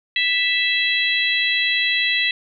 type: harmonic tone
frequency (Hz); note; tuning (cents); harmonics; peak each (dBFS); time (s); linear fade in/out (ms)
659.3; E5; 0; 3 / 4 / 5 / 6; -21 / -22 / -23 / -24; 0.16-2.31; 2
effects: none